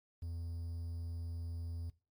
triangle tone with quantisation, 84.2 Hz, E2, 37 cents sharp, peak -37 dBFS, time 0.22-1.9 s, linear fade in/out 5 ms, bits 11, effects noise-tail reverb RT60 0.3 s tail -19 dB re dry + MP3 96 kbps

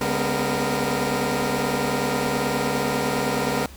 15% pulse tone cluster, 140.4 / 203.1 / 242.1 / 251.9 / 463.4 Hz, C#3 / G#3 / B3 / B3 / A#4, +22 / -38 / -34 / +34 / -10 cents, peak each -22 dBFS, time 0.01-3.66 s, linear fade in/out 2 ms, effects added 66 Hz sine -44 dBFS peak until 3.76 s + pink hiss -46 dBFS RMS until 3.76 s

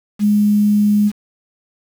sine tone with quantisation, 207.7 Hz, G#3, in tune, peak -10 dBFS, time 0.19-1.12 s, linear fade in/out 50 ms, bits 6, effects none

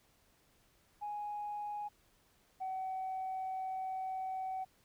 sine tone pair in turn, 830.6 / 756 Hz, G#5 / F#5, 0 / +37 cents, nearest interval major second, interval 163 cents, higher first, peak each -37 / -35 dBFS, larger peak second, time 1.01-1.89 / 2.6-4.65 s, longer second, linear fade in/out 20 ms, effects tanh soft clip ceiling -33 dBFS + pink hiss -70 dBFS RMS until 4.84 s

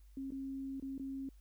sine tone with dropouts, 270 Hz, C#4, 45 cents flat, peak -39 dBFS, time 0.17-1.29 s, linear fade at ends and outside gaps 2 ms, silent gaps 0.306-0.32 / 0.799-0.824 / 0.98-0.996 s, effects added 50 Hz sine -56 dBFS peak until 1.4 s + white hiss -75 dBFS RMS until 1.4 s

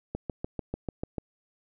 click train, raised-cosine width 2 ms, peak -18 dBFS, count 8, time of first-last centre 0.15-1.182 s, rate 6.78 Hz, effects none

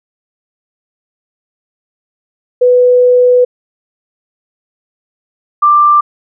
sine tone pair in turn, 495.7 / 1182.3 Hz, B4 / D6, +6 / +11 cents, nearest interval octave + minor third, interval 1505 cents, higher second, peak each -4 dBFS, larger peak neither, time 2.61-3.45 / 5.62-6.01 s, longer first, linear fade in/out 10 ms, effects none

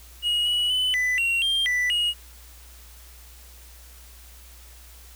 triangle tone with pitch steps, 2890 / 2929 / 3011 / 1996 / 2745 / 3190 / 1978 / 2882 Hz, F#7 / F#7 / F#7 / B6 / F7 / G7 / B6 / F#7, -41 / -18 / +30 / +18 / -31 / +30 / +2 / -46 cents, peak -19 dBFS, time 0.22-2.14 s, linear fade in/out 50 ms, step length 240 ms, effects added 60 Hz sine -46 dBFS peak until 5.15 s + white hiss -50 dBFS RMS until 5.15 s

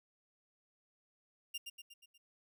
sawtooth tone with echo, 2800 Hz, F7, 4 cents sharp, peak -35 dBFS, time 1.54-1.58 s, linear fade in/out 10 ms, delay 120 ms, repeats 5, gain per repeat -5 dB, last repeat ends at 2.18 s, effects none

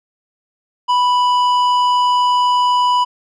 triangle tone with tanh clipping, 988 Hz, B5, in tune, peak -13 dBFS, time 0.88-3.05 s, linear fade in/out 20 ms, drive 14 dB, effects none

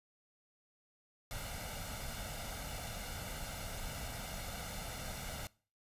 pink noise with comb filter, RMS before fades -43 dBFS, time 1.31-5.47 s, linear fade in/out 0 ms, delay 1.4 ms, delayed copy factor +0.65, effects noise-tail reverb RT60 0.4 s tail -22 dB re dry + resampled to 32000 Hz

